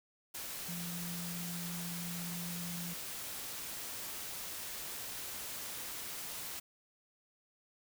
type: tone in noise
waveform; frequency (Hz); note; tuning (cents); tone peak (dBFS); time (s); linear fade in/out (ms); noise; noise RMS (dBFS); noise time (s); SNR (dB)
sine; 173.4; F3; -12; -41; 0.68-2.94; 10; white; -43; 0.34-6.6; -1
effects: none